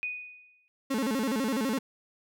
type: tone with exponential decay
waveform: sine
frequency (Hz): 2481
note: D#7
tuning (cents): -6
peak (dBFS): -28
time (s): 0.03-0.68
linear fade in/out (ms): 0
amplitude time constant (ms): 140
type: tone with vibrato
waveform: 35% pulse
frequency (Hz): 242.7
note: B3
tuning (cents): -30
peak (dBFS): -25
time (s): 0.9-1.79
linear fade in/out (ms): 10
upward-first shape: square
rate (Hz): 12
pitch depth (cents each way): 190
effects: none